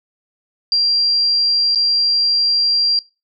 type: tone with dropouts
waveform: sine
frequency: 4748 Hz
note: D8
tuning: 18 cents sharp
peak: -12 dBFS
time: 0.72-2.99 s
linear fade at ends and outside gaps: 1 ms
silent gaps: 1.749-1.757 s
effects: noise-tail reverb RT60 0.3 s tail -26 dB re dry